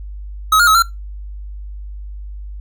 square tone with pitch steps, 1275 / 1419 / 1283 / 1367 Hz, D#6 / F6 / E6 / F6, +42 / +27 / -47 / -37 cents, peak -9 dBFS, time 0.52-0.824 s, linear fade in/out 5 ms, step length 76 ms, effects noise-tail reverb RT60 0.2 s tail -22 dB re dry + added 50 Hz sine -27 dBFS peak until 2.6 s

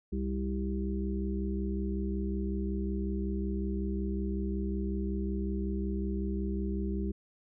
harmonic tone, 65.41 Hz, C2, in tune, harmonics 1 / 3 / 5 / 6, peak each -33 / -34 / -39 / -40 dBFS, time 0.12-7.12 s, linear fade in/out 10 ms, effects none

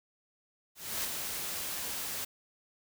white noise with ADSR envelope, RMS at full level -33 dBFS, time 0.75-2.25 s, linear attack 280 ms, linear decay 41 ms, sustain -4 dB, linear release 8 ms, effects none

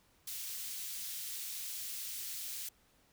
white high-pass noise, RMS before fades -42 dBFS, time 0.27-2.69 s, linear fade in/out 5 ms, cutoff 2900 Hz, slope 12 dB/octave, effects pink hiss -69 dBFS RMS until 3.12 s

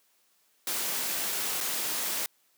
white noise with dropouts, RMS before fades -31 dBFS, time 0.67-2.26 s, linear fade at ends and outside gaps 1 ms, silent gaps 1.605-1.609 s, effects white hiss -68 dBFS RMS until 2.57 s + high-pass 200 Hz 12 dB/octave

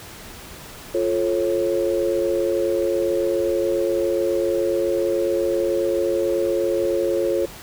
sine chord, F augmented, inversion none, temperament just, 349.2 / 436.5 / 545.7 Hz, F4 / A4 / C#5, 0 / -14 / -27 cents, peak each -22 / -24 / -22 dBFS, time 0.94-7.46 s, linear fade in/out 10 ms, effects pink hiss -39 dBFS RMS until 7.62 s

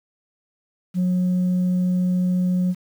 sine tone, 181.4 Hz, F#3, 34 cents flat, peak -15 dBFS, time 0.94-2.75 s, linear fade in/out 50 ms, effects tanh soft clip ceiling -16 dBFS + 8-bit

